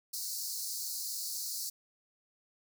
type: high-pass noise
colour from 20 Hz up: pink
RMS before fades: -38 dBFS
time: 0.13-1.7 s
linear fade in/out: 10 ms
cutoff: 4200 Hz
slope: 96 dB/octave
effects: none